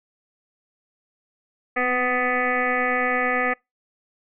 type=tone with frequency modulation; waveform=sine; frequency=1244.5 Hz; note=D#6; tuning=in tune; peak=-19 dBFS; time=1.76-3.54 s; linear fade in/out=10 ms; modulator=248 Hz; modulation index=3.9; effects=noise-tail reverb RT60 0.2 s tail -26 dB re dry